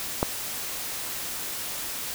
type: click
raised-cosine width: 1 ms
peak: -7 dBFS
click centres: 0.229 s
effects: white hiss -33 dBFS RMS until 2.14 s